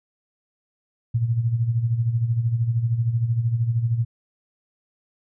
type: tone with tremolo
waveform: sine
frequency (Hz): 116.54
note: A#2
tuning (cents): 0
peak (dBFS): -16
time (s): 1.14-4.05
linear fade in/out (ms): 10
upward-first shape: sine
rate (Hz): 13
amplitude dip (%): 65
effects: none